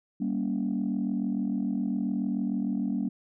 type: chord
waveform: sine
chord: G diminished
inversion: none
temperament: just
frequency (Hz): 196 / 235.2 / 282.2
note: G3 / Bb3 / Db4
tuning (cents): 0 / +16 / +31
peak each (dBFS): -29 / -29 / -31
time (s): 0.2-3.09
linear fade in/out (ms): 10
effects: tanh soft clip ceiling -20 dBFS